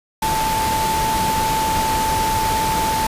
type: tone in noise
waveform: sine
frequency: 880 Hz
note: A5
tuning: in tune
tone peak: -18 dBFS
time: 0.22-3.07 s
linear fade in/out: 5 ms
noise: pink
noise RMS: -23 dBFS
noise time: 0.22-3.07 s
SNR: +2 dB
effects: resampled to 32000 Hz